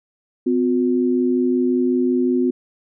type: tone pair together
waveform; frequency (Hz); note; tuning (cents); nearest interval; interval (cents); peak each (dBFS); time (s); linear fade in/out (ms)
sine; 254.4 / 359.8; C4 / F#4; -48 / -48; tritone; 600; -17 / -19; 0.46-2.51; 10
effects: none